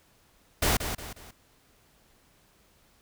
pink noise with echo, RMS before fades -24 dBFS, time 0.62-0.77 s, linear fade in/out 5 ms, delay 180 ms, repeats 3, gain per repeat -8 dB, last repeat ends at 1.31 s, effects pink hiss -63 dBFS RMS until 3.01 s

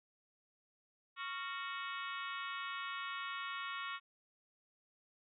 harmonic tone with a mistuned harmonic, 370 Hz, F#4, in tune, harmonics 3 / 4 / 5 / 6 / 7 / 8 / 9 / 10, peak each -44 / -46 / -48 / -50 / -51 / -52 / -53 / -54 dBFS, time 1.16-4 s, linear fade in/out 50 ms, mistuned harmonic 4, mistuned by -110 cents, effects none

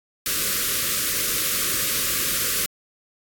white band-stop noise, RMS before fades -23 dBFS, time 0.26-2.66 s, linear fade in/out 2 ms, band 590 to 1100 Hz, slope 96 dB/octave, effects AAC 64 kbps

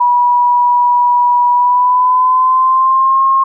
sine tone with pitch glide, 973 to 1073.4 Hz, B5 to C6, -26 to +44 cents, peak -7 dBFS, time 0-3.44 s, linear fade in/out 10 ms, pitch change +170 cents, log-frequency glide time 1.51-3.22 s, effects none

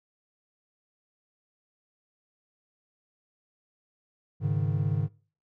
triangle chord, Ab suspended fourth, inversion none, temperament equal, 103.83 / 138.59 / 155.56 Hz, Ab2 / Db3 / Eb3, 0 / 0 / 0 cents, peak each -27 dBFS, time 4.4-5.09 s, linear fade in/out 50 ms, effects noise-tail reverb RT60 0.4 s tail -23 dB re dry

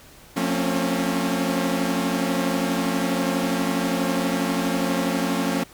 sawtooth tone cluster, 177.6 / 227.1 / 267 / 279.3 Hz, F3 / A#3 / C4 / C#4, +29 / -45 / +35 / +13 cents, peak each -23 dBFS, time 0.36-5.64 s, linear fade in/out 10 ms, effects pink hiss -48 dBFS RMS until 5.73 s

